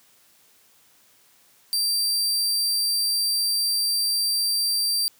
sawtooth tone, 4699 Hz, D8, in tune, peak -18 dBFS, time 1.73-5.08 s, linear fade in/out 0 ms, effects white hiss -58 dBFS RMS until 5.19 s + high-pass 80 Hz 12 dB/octave

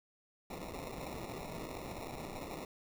violet noise with sample-and-hold, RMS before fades -44 dBFS, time 0.5-2.65 s, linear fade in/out 2 ms, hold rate 1575 Hz, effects none

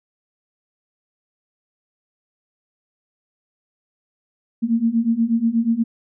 sine beating tone pair, 225.1 / 233.4 Hz, A3 / A#3, +40 / +2 cents, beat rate 8.3 Hz, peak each -20 / -18 dBFS, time 4.62-5.84 s, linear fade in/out 20 ms, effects none

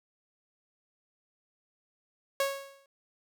sawtooth tone with exponential decay, 551 Hz, C#5, 11 cents flat, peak -20 dBFS, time 2.4-2.86 s, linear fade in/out 2 ms, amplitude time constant 100 ms, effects none

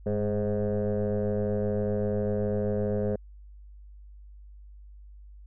sine tone with frequency modulation, 311.1 Hz, D#4, in tune, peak -23 dBFS, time 0.06-3.16 s, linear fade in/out 5 ms, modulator 105 Hz, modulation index 2.5, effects tanh soft clip ceiling -22 dBFS + added 50 Hz sine -45 dBFS peak until 5.46 s

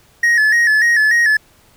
triangle tone with vibrato, 1800 Hz, A6, 39 cents sharp, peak -8 dBFS, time 0.23-1.37 s, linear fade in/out 5 ms, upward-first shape square, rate 3.4 Hz, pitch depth 74 cents each way, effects pink hiss -51 dBFS RMS until 1.76 s

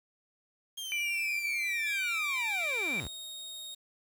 sawtooth linear sweep, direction down, 3249 to 41.2 Hz, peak -34 dBFS, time 0.77-3.08 s, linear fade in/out 10 ms
sine tone with vibrato, 2349 Hz, D7, in tune, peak -30 dBFS, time 0.92-3 s, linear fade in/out 0 ms, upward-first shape triangle, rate 11 Hz, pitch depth 16 cents each way
sawtooth tone, 3729 Hz, A#7, in tune, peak -38 dBFS, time 1.86-3.75 s, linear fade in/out 10 ms
effects 9-bit

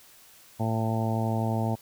harmonic tone, 112 Hz, A2, 31 cents sharp, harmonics 1 / 2 / 3 / 4 / 5 / 6 / 7 / 8, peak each -27 / -30 / -37 / -39 / -38 / -35 / -36 / -37 dBFS, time 0.59-1.76 s, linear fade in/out 20 ms, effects white hiss -54 dBFS RMS until 1.81 s

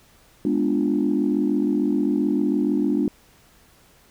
sine chord, G# diminished seventh, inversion none, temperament equal, 207.7 / 246.9 / 293.7 / 349.2 Hz, G#3 / B3 / D4 / F4, 0 / 0 / 0 / 0 cents, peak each -24 / -24 / -21 / -26 dBFS, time 0.45-3.08 s, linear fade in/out 2 ms, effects tanh soft clip ceiling -10 dBFS + pink hiss -55 dBFS RMS until 4.1 s

